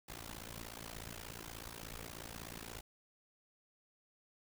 pink noise with amplitude modulation, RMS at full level -44 dBFS, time 0.08-2.81 s, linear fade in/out 10 ms, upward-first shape sine, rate 56.6 Hz, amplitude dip 100%, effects none

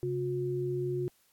sine tone pair together, 134.85 / 360 Hz, C#3 / F#4, -47 / -47 cents, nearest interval octave + perfect fourth, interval 1700 cents, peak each -34 / -31 dBFS, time 0.03-1.08 s, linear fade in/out 0 ms, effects white hiss -68 dBFS RMS until 1.32 s + AAC 64 kbps

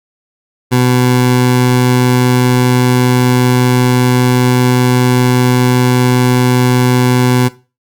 20% pulse tone, 125.1 Hz, B2, 23 cents sharp, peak -3 dBFS, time 0.71-7.49 s, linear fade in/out 20 ms, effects noise-tail reverb RT60 0.3 s tail -17 dB re dry + Opus 48 kbps

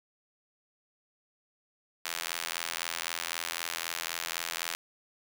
sawtooth tone with high-pass filter, 83.9 Hz, E2, 31 cents sharp, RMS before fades -36 dBFS, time 2.05-4.75 s, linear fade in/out 0 ms, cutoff 1700 Hz, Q 0.61, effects none

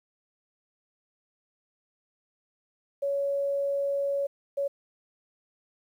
sine tone bursts at uneven times, 560 Hz, C#5, 18 cents sharp, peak -25 dBFS, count 2, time 3.02-4.27 / 4.57-4.68 s, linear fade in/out 10 ms, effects 10-bit

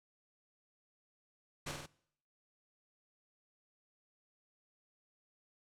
pink noise with echo, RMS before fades -40 dBFS, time 1.66-1.72 s, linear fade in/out 10 ms, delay 48 ms, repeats 3, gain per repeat -3 dB, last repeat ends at 1.864 s, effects noise-tail reverb RT60 0.7 s tail -23 dB re dry + low-pass 9000 Hz 12 dB/octave

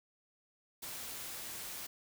white noise, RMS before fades -44 dBFS, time 0.82-1.87 s, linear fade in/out 10 ms, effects none

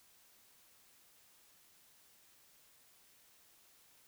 silence, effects white hiss -66 dBFS RMS until 4.07 s

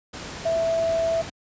sine tone in noise, 659.3 Hz, E5, in tune, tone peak -20 dBFS, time 0.45-1.22 s, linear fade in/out 10 ms, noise pink, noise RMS -35 dBFS, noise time 0.13-1.3 s, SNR +12 dB, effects high-pass 60 Hz 12 dB/octave + resampled to 16000 Hz

